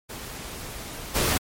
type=noise with level steps; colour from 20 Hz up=pink; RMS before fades=-37 / -23 dBFS; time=0.09-1.38 s; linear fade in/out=10 ms; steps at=1.14 s; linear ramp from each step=20 ms; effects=MP3 64 kbps